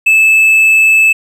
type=tone; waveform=triangle; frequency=2618 Hz; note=E7; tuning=13 cents flat; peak=-3 dBFS; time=0.06-1.13 s; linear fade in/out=10 ms; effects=none